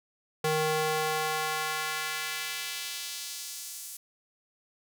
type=tone with high-pass filter sweep; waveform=square; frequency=155.56 Hz; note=D#3; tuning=in tune; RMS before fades=-32 dBFS; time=0.44-3.97 s; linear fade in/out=5 ms; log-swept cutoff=340 to 8500 Hz; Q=0.98; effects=none